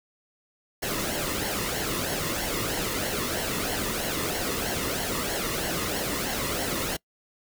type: noise with flanger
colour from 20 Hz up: pink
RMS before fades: -29 dBFS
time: 0.82-6.97 s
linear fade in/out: 10 ms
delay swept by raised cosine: 0.81 to 1.31 ms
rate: 3.1 Hz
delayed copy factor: -0.6
effects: noise-tail reverb RT60 0.1 s tail -25 dB re dry